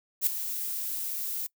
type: noise with ADSR envelope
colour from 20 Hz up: violet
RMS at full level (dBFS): -22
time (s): 0.21-1.47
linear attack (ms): 58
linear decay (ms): 4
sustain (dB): -11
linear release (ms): 9
effects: noise-tail reverb RT60 0.1 s tail -23 dB re dry